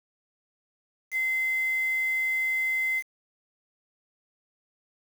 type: tone with quantisation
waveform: sine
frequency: 2064 Hz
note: C7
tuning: 24 cents flat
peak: -24 dBFS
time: 1.11-3.03 s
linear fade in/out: 50 ms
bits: 7
effects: none